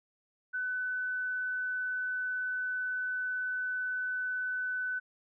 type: tone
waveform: sine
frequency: 1503 Hz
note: F#6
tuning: 27 cents sharp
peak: -31 dBFS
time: 0.53-5 s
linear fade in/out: 20 ms
effects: none